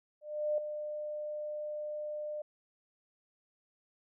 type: tone with ADSR envelope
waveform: sine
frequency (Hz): 601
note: D5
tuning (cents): +40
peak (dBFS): -27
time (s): 0.21-2.42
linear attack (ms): 370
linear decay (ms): 3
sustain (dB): -9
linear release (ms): 6
effects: none